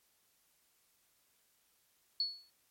sine tone with exponential decay, 4399 Hz, C#8, 14 cents flat, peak -28 dBFS, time 2.2-2.5 s, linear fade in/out 2 ms, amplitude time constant 64 ms, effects white hiss -73 dBFS RMS until 2.7 s + MP3 64 kbps

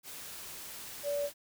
sine tone in noise, 575 Hz, D5, 37 cents flat, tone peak -30 dBFS, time 1.03-1.3 s, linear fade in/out 50 ms, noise white, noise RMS -45 dBFS, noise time 0.03-1.34 s, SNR +12 dB, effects none

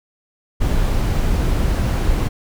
brown noise, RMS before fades -17 dBFS, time 0.6-2.29 s, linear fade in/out 20 ms, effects none

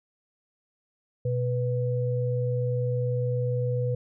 sine tone pair together, 123.47 / 493.9 Hz, B2 / B4, 0 / 0 cents, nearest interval 2 octaves, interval 2400 cents, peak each -25 / -29 dBFS, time 1.25-3.95 s, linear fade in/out 5 ms, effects none

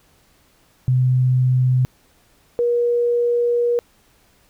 sine tone pair in turn, 127.5 / 478.1 Hz, C3 / A#4, -44 / +44 cents, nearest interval octave + major seventh, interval 2288 cents, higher second, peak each -13 / -15 dBFS, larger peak first, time 0.88-1.85 / 2.59-3.79 s, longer second, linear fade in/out 0 ms, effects pink hiss -57 dBFS RMS until 4.49 s

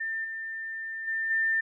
sine tone with level steps, 1795 Hz, A6, 34 cents sharp, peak -29 / -33 / -27 / -23 dBFS, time 0-1.61 s, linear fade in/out 10 ms, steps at 0.24 / 1.07 / 1.3 s, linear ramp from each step 10 ms, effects none

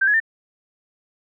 sine tone with pitch steps, 1568 / 1680.5 / 1801.2 Hz, G6 / G#6 / A6, 0 / +20 / +40 cents, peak -14 dBFS, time 0.01-0.202 s, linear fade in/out 10 ms, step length 64 ms, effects none

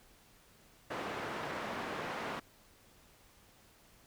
white band-pass noise, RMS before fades -40 dBFS, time 0.9-2.4 s, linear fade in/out 10 ms, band 130 to 1400 Hz, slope 12 dB/octave, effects pink hiss -63 dBFS RMS until 4.06 s

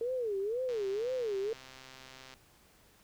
sine tone with vibrato, 447.8 Hz, A4, 30 cents sharp, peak -31 dBFS, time 0.01-1.53 s, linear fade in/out 2 ms, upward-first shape sine, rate 2 Hz, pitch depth 250 cents each way
click train, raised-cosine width 0.2 ms, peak -33 dBFS, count 217, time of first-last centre 0.69-2.339 s, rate 131 Hz
effects pink hiss -63 dBFS RMS until 3.03 s

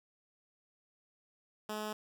10% pulse tone, 213.1 Hz, G#3, 45 cents sharp, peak -29 dBFS, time 1.69-1.93 s, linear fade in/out 5 ms, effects none

